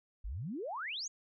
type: exponential sweep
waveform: sine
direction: up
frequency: 42.2 to 7040 Hz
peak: -37 dBFS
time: 0.24-1.08 s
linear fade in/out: 10 ms
effects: none